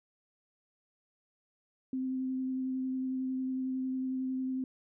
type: tone with vibrato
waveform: sine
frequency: 260 Hz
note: C4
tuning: 11 cents flat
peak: -31 dBFS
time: 1.93-4.64 s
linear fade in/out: 2 ms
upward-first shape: sine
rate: 11 Hz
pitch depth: 11 cents each way
effects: none